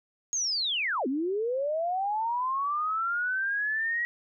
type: linear two-way sweep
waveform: sine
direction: down then up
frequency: 6645 to 246.9 to 1919 Hz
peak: -26 dBFS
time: 0.33-4.05 s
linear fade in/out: 0 ms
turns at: 1.07 s
effects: none